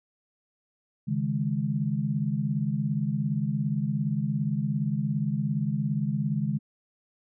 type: chord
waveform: sine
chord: C# suspended second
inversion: none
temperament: just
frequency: 138.59 / 155.92 / 207.9 Hz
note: C#3 / D#3 / G#3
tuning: 0 / +4 / +2 cents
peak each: -29 dBFS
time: 1.07-6.59 s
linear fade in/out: 20 ms
effects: none